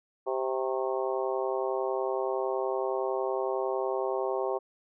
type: harmonic tone with a mistuned harmonic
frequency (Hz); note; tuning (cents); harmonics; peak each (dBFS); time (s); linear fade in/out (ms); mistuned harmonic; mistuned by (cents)
130.81; C3; 0; 3 / 4 / 5 / 6 / 7 / 8; -31 / -33 / -35 / -37 / -38 / -39; 0.26-4.59; 20; 8; +65
effects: none